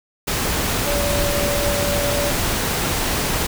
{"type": "tone in noise", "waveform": "sine", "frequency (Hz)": 576, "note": "D5", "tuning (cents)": -34, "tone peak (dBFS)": -22, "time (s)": [0.86, 2.31], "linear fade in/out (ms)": 10, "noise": "pink", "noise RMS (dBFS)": -21, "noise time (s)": [0.27, 3.47], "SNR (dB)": -4, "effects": []}